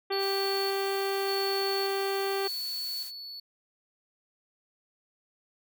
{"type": "harmonic tone", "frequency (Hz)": 392, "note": "G4", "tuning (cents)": 0, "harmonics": [1, 2, 3, 4, 5, 6, 7, 8, 9], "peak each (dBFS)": [-29, -35, -39, -41, -43, -45, -46, -47, -48], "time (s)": [0.1, 2.48], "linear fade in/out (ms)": 10}
{"type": "tone with tremolo", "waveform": "triangle", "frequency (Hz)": 4435, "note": "C#8", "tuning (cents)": 0, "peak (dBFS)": -31, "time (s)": [0.12, 3.4], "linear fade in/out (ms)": 5, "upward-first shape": "square", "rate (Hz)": 0.86, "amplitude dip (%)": 55}
{"type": "noise", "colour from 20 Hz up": "blue", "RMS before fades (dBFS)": -43, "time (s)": [0.18, 3.12], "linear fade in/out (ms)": 50}
{"effects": []}